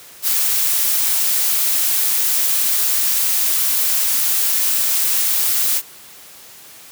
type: noise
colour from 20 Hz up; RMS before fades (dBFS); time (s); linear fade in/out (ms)
blue; -17; 0.22-5.82; 50
effects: white hiss -41 dBFS RMS until 6.91 s + high-pass 80 Hz 12 dB/octave